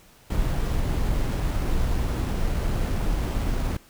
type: noise with sample-and-hold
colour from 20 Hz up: brown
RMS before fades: -24 dBFS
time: 0.3-3.77 s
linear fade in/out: 5 ms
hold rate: 11025 Hz
effects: pink hiss -54 dBFS RMS until 3.89 s